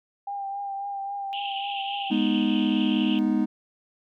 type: tone with vibrato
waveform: sine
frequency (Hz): 796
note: G5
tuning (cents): +26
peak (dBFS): -29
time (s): 0.27-2.11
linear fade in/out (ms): 5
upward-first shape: triangle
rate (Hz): 3.7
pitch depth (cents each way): 28
type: band-pass noise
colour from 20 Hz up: white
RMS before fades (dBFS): -35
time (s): 1.33-3.19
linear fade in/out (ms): 0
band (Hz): 2700 to 3200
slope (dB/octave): 96
type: chord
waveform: triangle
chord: G# minor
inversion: none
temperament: equal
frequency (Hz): 207.7 / 246.9 / 311.1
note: G#3 / B3 / D#4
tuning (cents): 0 / 0 / 0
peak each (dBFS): -23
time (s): 2.1-3.46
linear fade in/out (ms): 20
effects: none